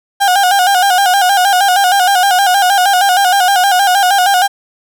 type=tone with vibrato; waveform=35% pulse; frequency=762 Hz; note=G5; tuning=49 cents flat; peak=-6 dBFS; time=0.2-4.48 s; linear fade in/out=20 ms; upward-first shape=square; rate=6.4 Hz; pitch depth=82 cents each way; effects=none